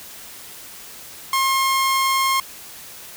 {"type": "tone", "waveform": "sawtooth", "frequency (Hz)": 1070, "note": "C6", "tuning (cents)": 38, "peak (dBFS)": -13, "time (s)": [1.33, 2.4], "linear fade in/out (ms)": 2, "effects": ["white hiss -39 dBFS RMS until 3.16 s"]}